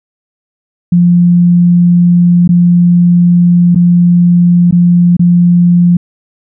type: tone with dropouts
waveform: sine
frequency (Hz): 174.8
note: F3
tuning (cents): +2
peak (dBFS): -3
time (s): 0.92-5.97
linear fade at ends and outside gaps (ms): 5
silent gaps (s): 2.477-2.49 / 3.748-3.757 / 4.711-4.724 / 5.168-5.194
effects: none